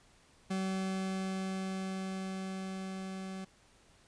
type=tone with level ramp; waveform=40% pulse; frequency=190.1 Hz; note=F#3; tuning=47 cents sharp; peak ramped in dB=-31 to -39 dBFS; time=0.5-3.45 s; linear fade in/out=10 ms; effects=pink hiss -64 dBFS RMS until 4.07 s + resampled to 22050 Hz